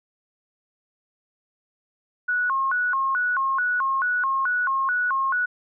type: tone with vibrato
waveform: sine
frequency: 1258 Hz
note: D#6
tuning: 19 cents sharp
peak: -20 dBFS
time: 2.28-5.46 s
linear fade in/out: 10 ms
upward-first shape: square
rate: 2.3 Hz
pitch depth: 270 cents each way
effects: none